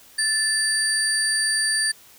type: tone cluster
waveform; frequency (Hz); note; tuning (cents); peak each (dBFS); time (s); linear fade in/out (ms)
sine; 1754 / 4648 / 9120; A6 / D8 / C#9; -6 / -19 / +48; -23; 0.18-1.92; 10
effects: tanh soft clip ceiling -11 dBFS + white hiss -50 dBFS RMS until 2.18 s